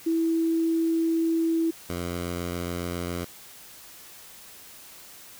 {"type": "tone pair in turn", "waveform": ["sine", "10% pulse"], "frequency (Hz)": [328.2, 87.26], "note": ["E4", "F2"], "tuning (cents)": [-8, -1], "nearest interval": "octave + major seventh", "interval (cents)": 2293, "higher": "first", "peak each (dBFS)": -21, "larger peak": "neither", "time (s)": [[0.06, 1.71], [1.89, 3.25]], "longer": "first", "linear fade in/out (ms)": 10, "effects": ["white hiss -47 dBFS RMS until 5.39 s"]}